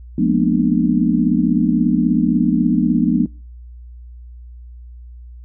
sine tone cluster, 175.2 / 210.2 / 234 / 250.5 / 300.8 Hz, F3 / G#3 / A#3 / B3 / D4, +6 / +21 / +7 / +25 / +42 cents, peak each -19 dBFS, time 0.18-3.26 s, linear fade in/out 5 ms, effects noise-tail reverb RT60 0.4 s tail -25 dB re dry + added 60 Hz sine -34 dBFS peak until 5.44 s

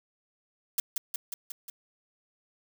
blue noise with echo, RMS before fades -27 dBFS, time 0.78-0.8 s, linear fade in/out 2 ms, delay 180 ms, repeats 5, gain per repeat -3 dB, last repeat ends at 1.7 s, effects none

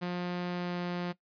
sawtooth tone with pitch glide, 177.5 to 176.48 Hz, F3 to F3, +28 to +18 cents, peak -28 dBFS, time 0.01-1.13 s, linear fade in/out 20 ms, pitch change -10 cents, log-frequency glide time 0.48-0.79 s, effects noise-tail reverb RT60 0.1 s tail -18 dB re dry + resampled to 11025 Hz

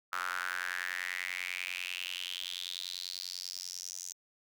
square tone with high-pass filter sweep, 45.13 Hz, F#1, 42 cents flat, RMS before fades -39 dBFS, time 0.12-4.13 s, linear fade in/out 10 ms, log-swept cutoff 1300 to 6400 Hz, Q 5.8, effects none

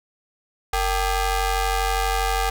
sawtooth ring-modulated tone, 412.2 Hz, G#4, 13 cents flat, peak -13 dBFS, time 0.73-2.5 s, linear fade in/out 5 ms, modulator 366 Hz, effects none

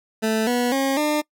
20% pulse tone with pitch steps, 220 / 244.1 / 270.9 / 300.5 Hz, A3 / B3 / C#4 / D4, 0 / -20 / -40 / +40 cents, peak -14 dBFS, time 0.22-1.22 s, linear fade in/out 20 ms, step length 250 ms, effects noise-tail reverb RT60 0.1 s tail -23 dB re dry

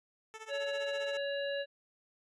10% pulse tone with tremolo, 440 Hz, A4, in tune, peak -34 dBFS, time 0.34-1.17 s, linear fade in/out 0 ms, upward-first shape triangle, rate 15 Hz, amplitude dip 90%
harmonic tone, 562 Hz, C#5, 24 cents sharp, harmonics 1 / 3 / 5 / 7, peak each -34 / -41 / -44 / -46 dBFS, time 0.48-1.66 s, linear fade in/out 50 ms
effects resampled to 22050 Hz

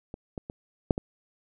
clicks, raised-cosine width 2 ms, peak -24 / -21 / -23 / -7 / -16 dBFS, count 5, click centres 0.141 / 0.378 / 0.499 / 0.908 / 0.979 s, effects none

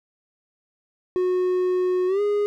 triangle tone with pitch glide, 365.2 to 412.3 Hz, F#4 to G#4, -23 to -13 cents, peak -17 dBFS, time 1.16-2.46 s, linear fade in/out 0 ms, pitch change +210 cents, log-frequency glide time 2.07-2.21 s, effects none

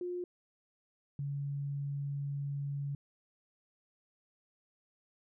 sine tone pair in turn, 356.2 / 141.36 Hz, F4 / C#3, +34 / +34 cents, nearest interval octave + major third, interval 1600 cents, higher first, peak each -35 / -34 dBFS, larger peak second, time 0.01-0.24 / 1.19-2.95 s, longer second, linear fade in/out 2 ms, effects none

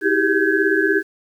sine tone cluster, 323.8 / 386.3 / 403 / 1548 / 1676 Hz, E4 / G4 / G4 / G6 / G#6, -31 / -25 / +48 / -22 / +15 cents, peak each -21 dBFS, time 0.01-1.03 s, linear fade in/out 50 ms, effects 8-bit

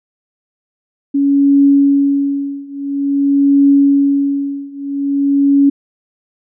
sine tone with tremolo, 280 Hz, C#4, 18 cents sharp, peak -5 dBFS, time 1.14-5.7 s, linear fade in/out 10 ms, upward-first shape triangle, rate 0.49 Hz, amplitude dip 95%, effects none

